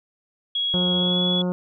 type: tone with pitch glide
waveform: sine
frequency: 3322 to 3384 Hz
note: G#7 to G#7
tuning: 0 to +32 cents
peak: -21 dBFS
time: 0.55-1.42 s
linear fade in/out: 5 ms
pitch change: +32 cents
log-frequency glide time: 0.93-1.18 s
type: harmonic tone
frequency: 179.8 Hz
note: F#3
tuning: 49 cents flat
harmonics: 1 / 2 / 3 / 4 / 5 / 6 / 7 / 8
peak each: -22 / -30 / -30 / -42 / -39 / -44 / -46 / -46 dBFS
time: 0.74-1.52 s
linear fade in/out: 0 ms
effects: none